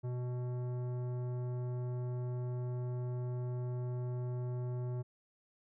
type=tone with tanh clipping; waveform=sine; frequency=123.9 Hz; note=B2; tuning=6 cents sharp; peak=-37 dBFS; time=0.03-5.03 s; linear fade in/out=20 ms; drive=14 dB; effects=none